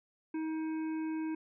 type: harmonic tone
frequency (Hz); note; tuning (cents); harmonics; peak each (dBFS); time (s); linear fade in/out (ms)
316.6; D#4; +30; 1 / 3 / 5 / 7 / 8; -33 / -48 / -53 / -56 / -57; 0.34-1.35; 5
effects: none